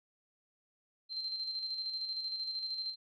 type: tone with tremolo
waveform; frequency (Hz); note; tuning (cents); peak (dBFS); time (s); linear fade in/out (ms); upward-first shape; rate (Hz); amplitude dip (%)
sine; 4132; C8; -22; -34; 1.09-2.96; 50; square; 13; 40
effects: none